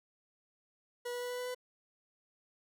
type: tone with pitch steps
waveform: 40% pulse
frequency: 485.7 / 488.5 / 491.3 / 494.2 / 497.1 / 499.9 Hz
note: B4 / B4 / B4 / B4 / B4 / B4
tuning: -29 / -19 / -9 / +1 / +11 / +21 cents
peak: -36 dBFS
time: 1.05-1.548 s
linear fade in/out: 10 ms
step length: 83 ms
effects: none